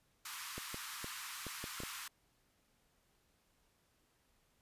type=high-pass noise; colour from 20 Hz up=pink; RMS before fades=-46 dBFS; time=0.25-2.08 s; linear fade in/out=5 ms; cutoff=1000 Hz; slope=48 dB/octave
type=clicks; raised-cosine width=2 ms; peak=-31 dBFS; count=7; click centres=0.58 / 0.744 / 1.044 / 1.467 / 1.641 / 1.803 / 1.835 s
effects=pink hiss -75 dBFS RMS until 4.61 s + resampled to 32000 Hz